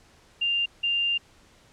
sine tone bursts at uneven times, 2794 Hz, F7, in tune, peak -22 dBFS, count 2, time 0.41-0.66 / 0.83-1.18 s, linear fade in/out 10 ms, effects pink hiss -57 dBFS RMS until 1.72 s + low-pass 8000 Hz 12 dB/octave

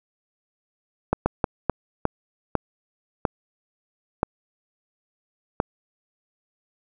slowing click train, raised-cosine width 1 ms, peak -5 dBFS, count 9, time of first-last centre 1.13-5.601 s, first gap 130 ms, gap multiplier 1.4, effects none

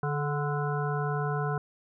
harmonic tone with a mistuned harmonic, 146.83 Hz, D3, in tune, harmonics 1 / 3 / 5 / 7 / 9 / 10, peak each -29 / -34 / -36 / -37 / -39 / -39 dBFS, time 0.03-1.58 s, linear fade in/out 2 ms, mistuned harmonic 3, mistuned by -34 cents, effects none

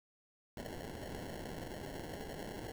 white noise with sample-and-hold, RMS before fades -45 dBFS, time 0.57-2.72 s, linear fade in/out 2 ms, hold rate 1225 Hz, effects none

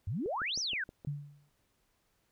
sine exponential two-way sweep, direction up then down, 83 to 6240 to 1452 Hz, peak -32 dBFS, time 0.07-0.84 s, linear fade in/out 5 ms, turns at 0.59 s
click train, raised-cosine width 2 ms, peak -33 dBFS, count 6, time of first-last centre 0.26-1.049 s, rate 6.34 Hz
sine tone with exponential decay, 144.6 Hz, D3, 27 cents flat, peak -30 dBFS, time 1.07-1.5 s, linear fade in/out 5 ms, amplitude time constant 93 ms
effects pink hiss -75 dBFS RMS until 2.31 s

